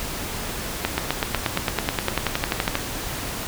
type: accelerating click train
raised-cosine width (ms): 0.3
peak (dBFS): -4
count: 20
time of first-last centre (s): 0.85-2.754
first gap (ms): 130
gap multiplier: 0.97
effects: pink hiss -30 dBFS RMS until 3.47 s